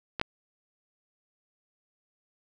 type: clicks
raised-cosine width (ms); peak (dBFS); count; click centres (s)
0.3; -15 / -10; 2; 0.197 / 0.214
effects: none